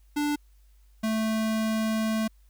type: tone pair in turn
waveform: square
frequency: 293.7 / 220 Hz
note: D4 / A3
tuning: 0 / 0 cents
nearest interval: perfect fourth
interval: 500 cents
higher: first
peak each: -25 dBFS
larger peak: neither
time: 0.16-0.36 / 1.03-2.28 s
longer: second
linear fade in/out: 10 ms
effects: added 50 Hz sine -54 dBFS peak until 2.49 s + white hiss -70 dBFS RMS until 2.49 s